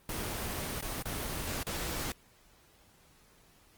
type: noise with dropouts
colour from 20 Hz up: pink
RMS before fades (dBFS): -36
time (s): 0.09-2.12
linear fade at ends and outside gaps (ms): 2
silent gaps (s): 0.811-0.824 / 1.026-1.055 / 1.631-1.667
effects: pink hiss -63 dBFS RMS until 3.77 s + Opus 24 kbps